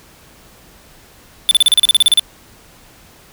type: tone bursts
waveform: square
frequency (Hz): 3520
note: A7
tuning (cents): 0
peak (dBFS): -7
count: 13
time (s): 1.49-2.195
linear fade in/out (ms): 0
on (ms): 21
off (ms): 36
effects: pink hiss -45 dBFS RMS until 3.32 s